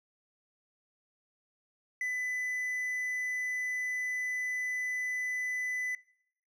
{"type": "tone", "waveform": "triangle", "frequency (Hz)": 2000, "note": "B6", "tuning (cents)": 21, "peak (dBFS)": -29, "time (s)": [2.01, 5.95], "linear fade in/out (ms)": 2, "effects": ["noise-tail reverb RT60 0.7 s tail -22 dB re dry"]}